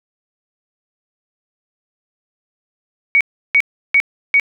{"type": "tone bursts", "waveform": "sine", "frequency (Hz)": 2244, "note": "C#7", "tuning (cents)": 21, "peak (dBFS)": -8, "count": 4, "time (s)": [3.15, 4.398], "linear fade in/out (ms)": 0, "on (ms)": 57, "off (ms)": 340, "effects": []}